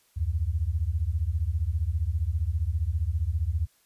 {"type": "beating tone pair", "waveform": "sine", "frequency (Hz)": [73.42, 88.42], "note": ["D2", "F2"], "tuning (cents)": [0, 22], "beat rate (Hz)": 15, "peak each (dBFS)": -27, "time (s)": [0.16, 3.67], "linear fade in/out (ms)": 20, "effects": ["white hiss -65 dBFS RMS until 3.85 s", "resampled to 32000 Hz"]}